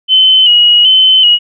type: tone with vibrato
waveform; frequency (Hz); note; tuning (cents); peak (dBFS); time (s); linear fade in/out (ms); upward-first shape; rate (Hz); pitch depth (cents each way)
sine; 2978; F#7; +11; -3; 0.08-1.39; 50; square; 1.3; 45
effects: none